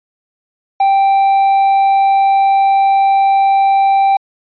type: tone with quantisation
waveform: triangle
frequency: 784 Hz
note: G5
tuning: in tune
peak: -6 dBFS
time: 0.8-4.17 s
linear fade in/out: 5 ms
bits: 6
effects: resampled to 11025 Hz